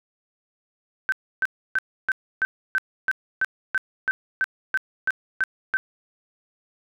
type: tone bursts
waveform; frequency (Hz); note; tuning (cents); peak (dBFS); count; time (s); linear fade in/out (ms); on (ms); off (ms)
sine; 1541; G6; -30; -18; 15; 1.09-5.77; 0; 32; 300
effects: none